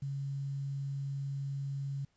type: tone with quantisation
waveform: sine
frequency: 138.59 Hz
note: C#3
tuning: in tune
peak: -34 dBFS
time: 0.02-2.05 s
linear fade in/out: 5 ms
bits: 10
effects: pink hiss -75 dBFS RMS until 2.16 s + resampled to 16000 Hz